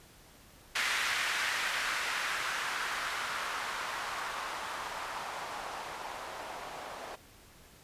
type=noise with low-pass filter sweep; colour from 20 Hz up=violet; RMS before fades=-36 dBFS; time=0.75-7.16 s; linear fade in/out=10 ms; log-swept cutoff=1900 to 700 Hz; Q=1.6; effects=pink hiss -57 dBFS RMS until 7.83 s + resampled to 32000 Hz